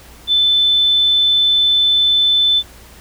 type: tone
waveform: sine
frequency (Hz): 3520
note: A7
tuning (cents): 0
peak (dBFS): -10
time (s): 0.27-2.63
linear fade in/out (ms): 50
effects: added 60 Hz sine -42 dBFS peak until 3 s + pink hiss -42 dBFS RMS until 3 s